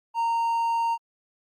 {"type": "tone", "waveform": "triangle", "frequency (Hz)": 924, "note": "A#5", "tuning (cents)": -16, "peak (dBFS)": -20, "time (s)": [0.14, 0.98], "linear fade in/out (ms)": 50, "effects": ["Opus 48 kbps"]}